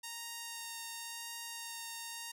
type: tone with vibrato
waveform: 5% pulse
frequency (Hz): 927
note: A#5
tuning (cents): -10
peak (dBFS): -30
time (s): 0.03-2.32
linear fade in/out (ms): 10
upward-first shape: sine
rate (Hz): 0.94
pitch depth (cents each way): 10
effects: none